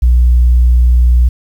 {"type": "tone", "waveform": "sine", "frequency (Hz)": 60.6, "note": "B1", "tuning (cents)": -32, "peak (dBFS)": -3, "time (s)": [0.02, 1.29], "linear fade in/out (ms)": 10, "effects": ["tanh soft clip ceiling -2 dBFS", "7-bit"]}